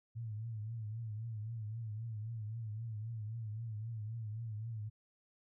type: tone with vibrato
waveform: sine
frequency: 110.7 Hz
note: A2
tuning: 11 cents sharp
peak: -39 dBFS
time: 0.15-4.9 s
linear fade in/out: 20 ms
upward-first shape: triangle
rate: 3.8 Hz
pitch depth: 110 cents each way
effects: none